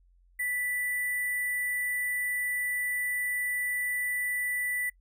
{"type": "tone with sample-and-hold", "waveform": "sine", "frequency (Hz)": 1975.5, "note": "B6", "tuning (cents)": 0, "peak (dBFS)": -28, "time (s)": [0.39, 4.9], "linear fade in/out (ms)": 10, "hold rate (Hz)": 11025, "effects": ["noise-tail reverb RT60 0.1 s tail -24 dB re dry", "added 44 Hz sine -59 dBFS peak until 5 s"]}